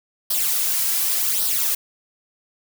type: noise with flanger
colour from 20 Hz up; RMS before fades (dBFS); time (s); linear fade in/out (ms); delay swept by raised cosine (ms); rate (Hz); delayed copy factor
blue; -21; 0.3-1.75; 5; 0.21 to 3.11; 0.88; +0.6
effects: none